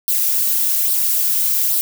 violet noise with flanger, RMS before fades -17 dBFS, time 0.08-1.81 s, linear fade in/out 0 ms, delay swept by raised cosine 0.21 to 3.61 ms, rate 1.2 Hz, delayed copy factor +0.5, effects none

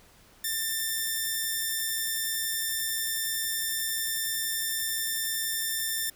5% pulse tone, 1789 Hz, A6, 28 cents sharp, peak -17 dBFS, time 0.44-6.1 s, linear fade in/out 5 ms, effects pink hiss -57 dBFS RMS until 6.15 s

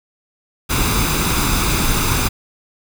pink noise with comb filter, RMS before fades -17 dBFS, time 0.69-2.29 s, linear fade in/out 20 ms, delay 0.81 ms, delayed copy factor +0.55, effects none

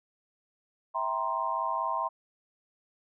sine chord, C dominant seventh, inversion first, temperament just, 654.1 / 784.9 / 941.9 / 1046.5 Hz, E5 / G5 / Bb5 / C6, -14 / +2 / +18 / 0 cents, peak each -36 / -37 / -32 / -31 dBFS, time 0.94-2.09 s, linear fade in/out 20 ms, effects none

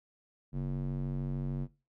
square tone with band-pass filter, 46.69 Hz, F#1, 16 cents sharp, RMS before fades -34 dBFS, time 0.52-1.68 s, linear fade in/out 50 ms, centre 170 Hz, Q 1.9, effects noise-tail reverb RT60 0.3 s tail -19 dB re dry

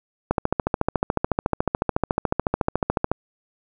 click train, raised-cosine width 1 ms, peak -5 dBFS, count 40, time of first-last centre 0.31-3.116 s, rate 13.9 Hz, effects none

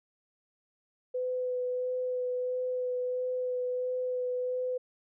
sine tone with vibrato, 502 Hz, B4, 28 cents sharp, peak -29 dBFS, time 1.14-4.78 s, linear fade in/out 10 ms, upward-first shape sine, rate 1.5 Hz, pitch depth 12 cents each way, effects none

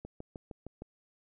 click train, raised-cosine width 2 ms, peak -29 dBFS, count 6, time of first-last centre 0.05-0.82 s, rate 6.49 Hz, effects none

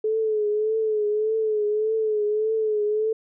sine tone with vibrato, 430 Hz, A4, 40 cents flat, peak -20 dBFS, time 0.04-3.13 s, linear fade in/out 5 ms, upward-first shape triangle, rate 1.7 Hz, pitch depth 61 cents each way, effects none

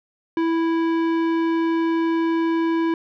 sine tone with tanh clipping, 329.6 Hz, E4, in tune, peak -20 dBFS, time 0.37-2.94 s, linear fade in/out 2 ms, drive 15 dB, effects none

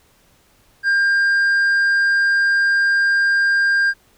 triangle tone with tanh clipping, 1600 Hz, G6, 35 cents sharp, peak -14 dBFS, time 0.83-3.94 s, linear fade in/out 50 ms, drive 8 dB, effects pink hiss -56 dBFS RMS until 4.17 s

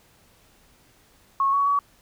sine tone with pitch steps, 1096 / 1122 / 1133 Hz, C#6 / C#6 / C#6, -20 / +21 / +37 cents, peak -18 dBFS, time 1.4-1.79 s, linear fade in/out 2 ms, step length 130 ms, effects pink hiss -58 dBFS RMS until 2.01 s

